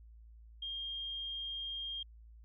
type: tone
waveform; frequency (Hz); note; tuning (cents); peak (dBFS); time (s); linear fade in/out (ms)
sine; 3217; G7; +44; -38; 0.62-2.03; 5
effects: added 56 Hz sine -53 dBFS peak until 2.44 s